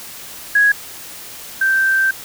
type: tone pair in turn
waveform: sine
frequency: 1661.2 / 1564.4 Hz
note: G#6 / G6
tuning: 0 / -4 cents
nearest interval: minor second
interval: 104 cents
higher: first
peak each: -9 / -12 dBFS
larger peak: first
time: 0.55-0.72 / 1.61-2.11 s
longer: second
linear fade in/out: 5 ms
effects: white hiss -34 dBFS RMS until 2.24 s